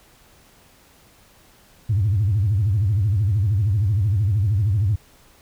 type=tone with vibrato; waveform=sine; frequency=101.5 Hz; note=G#2; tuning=39 cents flat; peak=-15 dBFS; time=1.89-4.96 s; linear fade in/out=10 ms; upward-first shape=sine; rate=13 Hz; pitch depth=200 cents each way; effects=tanh soft clip ceiling -12 dBFS + pink hiss -53 dBFS RMS until 5.41 s